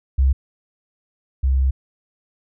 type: tone pair in turn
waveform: sine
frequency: 66.6 / 66.18 Hz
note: C2 / C2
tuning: +31 / +20 cents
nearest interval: unison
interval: 11 cents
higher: first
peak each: -12 / -14 dBFS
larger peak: first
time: 0.18-0.33 / 1.43-1.71 s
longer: second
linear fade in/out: 10 ms
effects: none